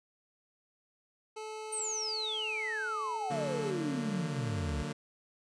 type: tone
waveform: 25% pulse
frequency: 433.8 Hz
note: A4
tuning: 25 cents flat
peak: -36 dBFS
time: 1.36-3.71 s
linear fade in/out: 10 ms
type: exponential sweep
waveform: sine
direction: down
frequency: 8910 to 65 Hz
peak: -33 dBFS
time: 1.72-4.83 s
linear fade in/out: 10 ms
type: chord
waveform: sawtooth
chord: D augmented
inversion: none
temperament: just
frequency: 146.83 / 183.54 / 229.4 Hz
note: D3 / F#3 / A#3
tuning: 0 / -14 / -28 cents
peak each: -34 / -39 / -36 dBFS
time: 3.3-4.93 s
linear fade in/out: 10 ms
effects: resampled to 22050 Hz